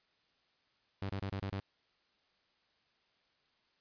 sawtooth tone bursts, 98 Hz, G2, in tune, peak -32 dBFS, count 6, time 1.02-1.599 s, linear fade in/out 0 ms, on 74 ms, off 27 ms, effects white hiss -74 dBFS RMS until 3.8 s + resampled to 11025 Hz

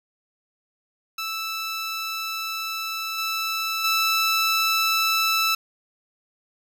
15% pulse tone with level steps, 1319 Hz, E6, 1 cent sharp, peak -21 / -18 / -13 dBFS, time 1.18-5.55 s, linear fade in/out 5 ms, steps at 3.18 / 3.84 s, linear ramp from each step 5 ms, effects none

